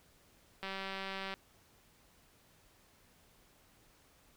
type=click train; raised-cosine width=0.3 ms; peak=-25 dBFS; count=138; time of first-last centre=0.63-1.34 s; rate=193 Hz; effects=pink hiss -66 dBFS RMS until 4.36 s